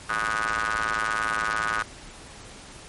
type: ring-modulated tone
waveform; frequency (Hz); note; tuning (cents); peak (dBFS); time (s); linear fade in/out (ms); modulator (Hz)
sawtooth; 109.5; A2; -8; -17; 0.09-1.83; 10; 1360
effects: pink hiss -44 dBFS RMS until 2.88 s + MP3 48 kbps

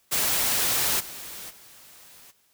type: noise with level steps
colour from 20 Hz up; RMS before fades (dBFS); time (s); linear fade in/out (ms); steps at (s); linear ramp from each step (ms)
white; -24 / -39 / -50; 0.11-2.32; 20; 0.99 / 1.49; 20
effects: white hiss -65 dBFS RMS until 2.53 s

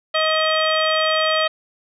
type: harmonic tone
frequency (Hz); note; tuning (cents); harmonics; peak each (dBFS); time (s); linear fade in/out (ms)
630; D#5; +21; 1 / 2 / 3 / 4 / 5 / 6 / 7; -20 / -22 / -24 / -27 / -24 / -29 / -31; 0.14-1.48; 10
effects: none

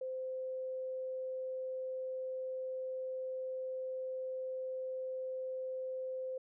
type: tone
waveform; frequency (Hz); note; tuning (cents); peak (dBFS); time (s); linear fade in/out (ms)
sine; 518; C5; -17; -37; 0.01-6.38; 5
effects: none

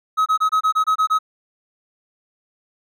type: tone bursts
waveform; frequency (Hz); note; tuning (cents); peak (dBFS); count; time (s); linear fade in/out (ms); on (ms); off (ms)
triangle; 1275; D#6; +42; -12; 9; 0.17-1.189; 20; 91; 25
effects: none

